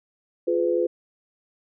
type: chord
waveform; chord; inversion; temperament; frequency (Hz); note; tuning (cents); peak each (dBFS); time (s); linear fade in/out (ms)
sine; F diminished; none; just; 349.2 / 419.1 / 502.9; F4 / Ab4 / Cb5; 0 / +16 / +31; -23 / -27 / -23; 0.47-0.87; 10
effects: none